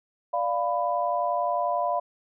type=chord; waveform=sine; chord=B diminished; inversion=first; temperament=equal with one note detuned; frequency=587.3 / 698.5 / 994.6 Hz; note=D5 / F5 / B5; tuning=0 / 0 / +12 cents; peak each=-29 / -26 / -28 dBFS; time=0.33-2 s; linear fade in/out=10 ms; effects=none